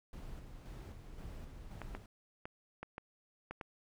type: noise with tremolo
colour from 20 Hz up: brown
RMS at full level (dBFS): -47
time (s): 0.13-2.06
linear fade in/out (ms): 2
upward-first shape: square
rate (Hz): 1.9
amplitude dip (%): 35
type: clicks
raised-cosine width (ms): 0.5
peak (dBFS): -28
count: 7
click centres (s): 1.817 / 1.95 / 2.455 / 2.83 / 2.981 / 3.51 / 3.612
effects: none